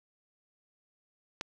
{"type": "click", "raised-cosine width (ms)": 0.2, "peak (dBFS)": -17, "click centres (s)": 1.411, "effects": []}